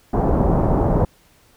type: low-pass noise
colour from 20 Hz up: pink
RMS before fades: -17 dBFS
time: 0.13-1.05 s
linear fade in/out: 5 ms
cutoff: 880 Hz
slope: 24 dB/octave
effects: pink hiss -55 dBFS RMS until 1.56 s